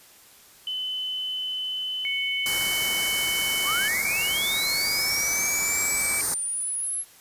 sine tone, 3027 Hz, F#7, 39 cents sharp, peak -27 dBFS, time 0.67-3.88 s, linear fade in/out 2 ms
sine tone with pitch glide, 2217 to 2303 Hz, C#7 to D7, 0 to -34 cents, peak -27 dBFS, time 2.05-6.21 s, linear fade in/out 0 ms, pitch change +66 cents, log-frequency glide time 4.76-5.49 s
white band-stop noise, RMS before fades -28 dBFS, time 2.46-6.34 s, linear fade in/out 0 ms, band 2000 to 4300 Hz, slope 48 dB/octave
sine linear sweep, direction up, 1046.5 to 11175 Hz, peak -26 dBFS, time 3.64-7.05 s, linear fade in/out 50 ms
effects white hiss -52 dBFS RMS until 7.2 s + resampled to 32000 Hz

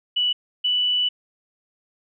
sine tone pair in turn, 2955 / 2967 Hz, F#7 / F#7, -3 / +4 cents, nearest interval unison, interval 7 cents, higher second, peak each -18 dBFS, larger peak neither, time 0.16-0.33 / 0.64-1.09 s, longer second, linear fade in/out 10 ms, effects none

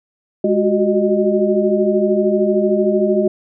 sine tone cluster, 207.5 / 364.2 / 377.3 / 616 Hz, G#3 / F#4 / F#4 / D#5, -1 / -27 / +34 / -17 cents, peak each -18 dBFS, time 0.44-3.28 s, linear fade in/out 5 ms, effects none

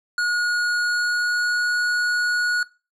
square tone with pitch glide, 1445 to 1455.1 Hz, F#6 to F#6, -41 to -29 cents, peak -20 dBFS, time 0.18-2.63 s, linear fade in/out 2 ms, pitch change +12 cents, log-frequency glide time 0.82-1.78 s, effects noise-tail reverb RT60 0.3 s tail -20 dB re dry + low-pass 7000 Hz 12 dB/octave

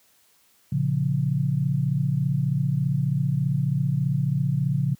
sine chord, Bb minor, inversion none, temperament just, 116.54 / 139.85 / 174.81 Hz, Bb2 / Db3 / F3, 0 / +16 / +2 cents, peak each -28 / -22 / -27 dBFS, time 0.72-4.95 s, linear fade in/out 5 ms, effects white hiss -61 dBFS RMS until 4.99 s + high-pass 60 Hz 12 dB/octave

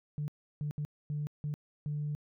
sine tone bursts at uneven times, 148.1 Hz, D3, 15 cents sharp, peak -31 dBFS, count 6, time 0.18-0.28 / 0.61-0.71 / 0.78-0.85 / 1.1-1.27 / 1.44-1.54 / 1.86-2.15 s, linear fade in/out 0 ms, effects tanh soft clip ceiling -28 dBFS

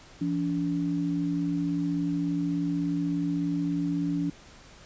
sine tone pair together, 170 / 286.5 Hz, F3 / D4, -46 / -43 cents, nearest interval major sixth, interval 903 cents, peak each -29 / -27 dBFS, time 0.21-4.3 s, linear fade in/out 5 ms, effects pink hiss -51 dBFS RMS until 4.85 s + resampled to 16000 Hz

